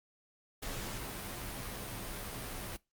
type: noise with comb filter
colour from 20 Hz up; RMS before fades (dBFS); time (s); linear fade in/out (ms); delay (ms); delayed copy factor
pink; -41; 0.62-2.77; 10; 13; -0.55
effects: noise-tail reverb RT60 0.2 s tail -22 dB re dry + Opus 48 kbps